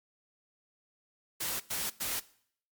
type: noise bursts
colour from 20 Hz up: white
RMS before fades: -34 dBFS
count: 3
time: 1.4-2.2 s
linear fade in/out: 10 ms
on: 200 ms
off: 100 ms
effects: noise-tail reverb RT60 0.6 s tail -19 dB re dry + MP3 96 kbps